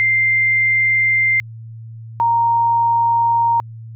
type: tone pair in turn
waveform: sine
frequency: 2093 / 930.7 Hz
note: C7 / A#5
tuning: 0 / -3 cents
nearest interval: octave + major second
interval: 1403 cents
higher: first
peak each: -12 dBFS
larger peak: neither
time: 0-1.4 / 2.2-3.6 s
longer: neither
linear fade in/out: 0 ms
effects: added 113 Hz sine -31 dBFS peak until 3.95 s